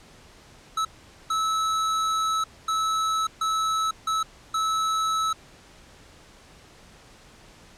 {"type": "tone bursts at uneven times", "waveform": "square", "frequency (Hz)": 1303, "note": "E6", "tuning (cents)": -20, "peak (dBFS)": -23, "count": 6, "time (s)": [[0.77, 0.85], [1.3, 2.44], [2.68, 3.27], [3.41, 3.91], [4.07, 4.23], [4.54, 5.33]], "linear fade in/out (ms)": 5, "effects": ["pink hiss -51 dBFS RMS until 7.77 s", "low-pass 8000 Hz 12 dB/octave"]}